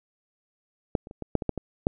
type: clicks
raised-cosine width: 2 ms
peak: -9 / -28 / -28 / -20 / -8 / -17 / -11 / -17 / -8 dBFS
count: 9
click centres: 0.952 / 1.071 / 1.111 / 1.223 / 1.353 / 1.422 / 1.493 / 1.577 / 1.869 s
effects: none